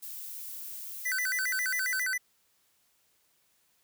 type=noise; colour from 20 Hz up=violet; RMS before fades=-41 dBFS; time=0.02-2.04 s; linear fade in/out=10 ms
type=tone with vibrato; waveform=square; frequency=1742 Hz; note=A6; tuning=18 cents flat; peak=-29 dBFS; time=1.05-2.18 s; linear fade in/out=10 ms; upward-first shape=square; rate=7.4 Hz; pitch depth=230 cents each way
effects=white hiss -70 dBFS RMS until 3.83 s

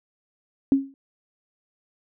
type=tone with exponential decay; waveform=sine; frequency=272.7 Hz; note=C#4; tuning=28 cents flat; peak=-11 dBFS; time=0.72-0.94 s; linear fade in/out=1 ms; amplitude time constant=46 ms; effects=none

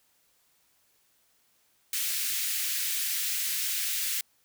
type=high-pass noise; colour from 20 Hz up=white; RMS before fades=-30 dBFS; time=1.93-4.21 s; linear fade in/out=2 ms; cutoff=1800 Hz; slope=24 dB/octave; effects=white hiss -68 dBFS RMS until 4.44 s

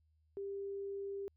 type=tone; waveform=sine; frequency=396.6 Hz; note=G4; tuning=20 cents sharp; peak=-39 dBFS; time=0.37-1.28 s; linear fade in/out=0 ms; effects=added 78 Hz sine -70 dBFS peak until 1.36 s

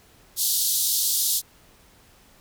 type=band-pass noise; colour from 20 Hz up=white; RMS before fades=-23 dBFS; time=0.36-1.42 s; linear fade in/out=50 ms; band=3500 to 16000 Hz; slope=48 dB/octave; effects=pink hiss -55 dBFS RMS until 2.4 s

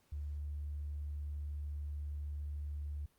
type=tone with tanh clipping; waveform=triangle; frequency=73.42 Hz; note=D2; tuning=in tune; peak=-38 dBFS; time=0.12-3.06 s; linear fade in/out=5 ms; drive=4 dB; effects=pink hiss -73 dBFS RMS until 3.18 s + Opus 48 kbps

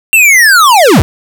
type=linear sweep; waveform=square; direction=down; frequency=2749 to 46.94 Hz; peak=-3 dBFS; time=0.13-1.02 s; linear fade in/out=0 ms; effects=none

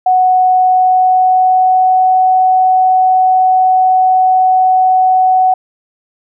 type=tone with pitch glide; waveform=sine; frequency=740 to 746 Hz; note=F#5 to F#5; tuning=0 to +14 cents; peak=-6 dBFS; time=0.06-5.54 s; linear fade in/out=5 ms; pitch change=+14 cents; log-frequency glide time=0.51-2.24 s; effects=none

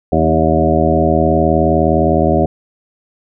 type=harmonic tone with a mistuned harmonic; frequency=79.5 Hz; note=D#2; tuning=38 cents sharp; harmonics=1 / 2 / 3 / 4 / 5 / 7 / 8 / 9; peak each=-18 / -18 / -18 / -18 / -18 / -18 / -18 / -18 dBFS; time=0.12-2.46 s; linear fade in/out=5 ms; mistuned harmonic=2; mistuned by=+31 cents; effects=none

